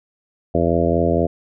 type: harmonic tone with a mistuned harmonic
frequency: 84.1 Hz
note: E2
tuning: 35 cents sharp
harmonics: 1 / 2 / 3 / 4 / 5 / 6 / 7 / 8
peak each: -23 / -23 / -23 / -23 / -23 / -23 / -23 / -23 dBFS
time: 0.54-1.27 s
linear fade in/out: 10 ms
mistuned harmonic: 1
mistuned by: -20 cents
effects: none